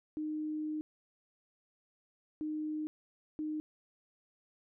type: tone bursts at uneven times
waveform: sine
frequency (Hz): 307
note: D#4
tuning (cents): -23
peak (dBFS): -34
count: 3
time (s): 0.17-0.81 / 2.41-2.87 / 3.39-3.6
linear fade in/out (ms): 0
effects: none